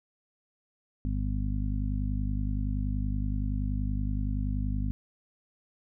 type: harmonic tone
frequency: 50.6 Hz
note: G#1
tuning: 44 cents flat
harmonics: 1 / 2 / 3 / 4 / 5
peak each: -29 / -33 / -40 / -38 / -37 dBFS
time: 1.05-4.91 s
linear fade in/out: 0 ms
effects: none